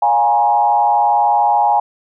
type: tone with frequency modulation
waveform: sine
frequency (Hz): 827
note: G#5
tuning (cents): -8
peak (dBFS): -10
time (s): 0.02-1.8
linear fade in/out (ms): 5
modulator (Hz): 119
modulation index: 0.94
effects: none